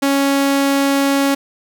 sawtooth tone, 277.2 Hz, C#4, in tune, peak -9 dBFS, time 0.02-1.35 s, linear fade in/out 10 ms, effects none

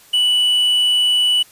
triangle tone with quantisation, 2960 Hz, F#7, in tune, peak -11 dBFS, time 0.13-1.43 s, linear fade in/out 10 ms, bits 6, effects white hiss -47 dBFS RMS until 1.51 s + resampled to 32000 Hz

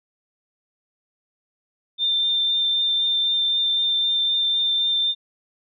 sine tone with vibrato, 3587 Hz, A7, 33 cents sharp, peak -18 dBFS, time 1.98-5.15 s, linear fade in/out 50 ms, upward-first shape triangle, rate 3.9 Hz, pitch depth 12 cents each way, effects none

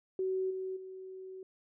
sine tone with level steps, 376.7 Hz, F#4, 31 cents sharp, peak -30 / -35 / -43 dBFS, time 0.19-1.43 s, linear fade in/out 2 ms, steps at 0.5 / 0.76 s, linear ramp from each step 10 ms, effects none

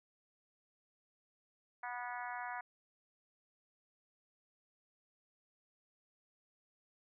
harmonic tone, 244.5 Hz, B3, 17 cents flat, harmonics 3 / 4 / 5 / 6 / 7 / 8 / 9, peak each -45 / -45 / -51 / -48 / -49 / -52 / -55 dBFS, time 1.83-2.61 s, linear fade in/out 5 ms, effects none

